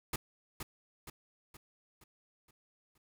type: noise with echo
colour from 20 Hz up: pink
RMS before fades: -35 dBFS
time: 0.13-0.16 s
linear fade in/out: 5 ms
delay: 470 ms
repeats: 6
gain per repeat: -6 dB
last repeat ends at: 2.98 s
effects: none